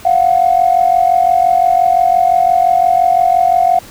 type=tone pair together; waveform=sine; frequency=694.2 / 740 Hz; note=F5 / F#5; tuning=-11 / 0 cents; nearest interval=minor second; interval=111 cents; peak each=-10 dBFS; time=0.05-3.79 s; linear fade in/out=5 ms; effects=tanh soft clip ceiling 0 dBFS + pink hiss -36 dBFS RMS until 3.9 s